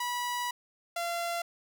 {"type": "tone pair in turn", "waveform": "sawtooth", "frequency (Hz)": [976, 685.8], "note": ["B5", "F5"], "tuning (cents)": [-21, -32], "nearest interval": "tritone", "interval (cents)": 611, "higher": "first", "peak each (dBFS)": [-27, -27], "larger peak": "neither", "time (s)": [[0, 0.51], [0.96, 1.42]], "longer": "first", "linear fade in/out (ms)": 5, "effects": []}